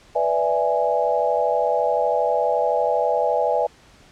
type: chord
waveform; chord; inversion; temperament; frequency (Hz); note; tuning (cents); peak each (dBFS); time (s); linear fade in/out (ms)
sine; E dominant seventh; second; equal; 493.9 / 587.3 / 659.3 / 830.6; B4 / D5 / E5 / G#5; 0 / 0 / 0 / 0; -23; 0.15-3.67; 10
effects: pink hiss -51 dBFS RMS until 4.11 s + low-pass 7000 Hz 12 dB/octave